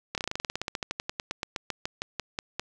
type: slowing click train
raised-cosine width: 0.2 ms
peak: -13 dBFS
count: 28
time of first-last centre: 0.15-2.596 s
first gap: 28 ms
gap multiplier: 1.08
effects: none